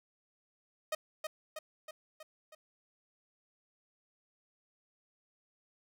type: tone with echo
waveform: sawtooth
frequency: 622.3 Hz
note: D#5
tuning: in tune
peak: -28 dBFS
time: 0.92-0.95 s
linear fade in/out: 5 ms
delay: 320 ms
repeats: 5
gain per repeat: -4 dB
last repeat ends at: 2.55 s
effects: none